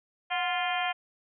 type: harmonic tone with a mistuned harmonic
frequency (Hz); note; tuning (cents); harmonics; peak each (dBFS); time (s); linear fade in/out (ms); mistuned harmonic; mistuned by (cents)
349.2; F4; 0; 2 / 3 / 4 / 5 / 6 / 7 / 8 / 9; -30 / -36 / -37 / -36 / -37 / -36 / -42 / -37; 0.3-0.93; 20; 2; +68
effects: none